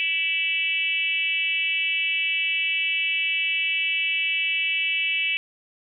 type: tone with frequency modulation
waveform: sine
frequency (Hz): 2638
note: E7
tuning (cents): +1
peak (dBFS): -21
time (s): 0-5.37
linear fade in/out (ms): 0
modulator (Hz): 335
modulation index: 1.1
effects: none